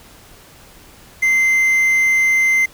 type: tone with quantisation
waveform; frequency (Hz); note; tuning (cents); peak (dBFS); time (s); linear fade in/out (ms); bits
triangle; 2078; C7; -12; -10; 1.22-2.66; 10; 6
effects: pink hiss -44 dBFS RMS until 2.73 s